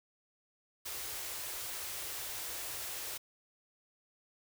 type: band-stop noise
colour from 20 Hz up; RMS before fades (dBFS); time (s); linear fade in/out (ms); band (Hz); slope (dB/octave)
white; -41; 0.85-3.18; 10; 140 to 300; 48
effects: none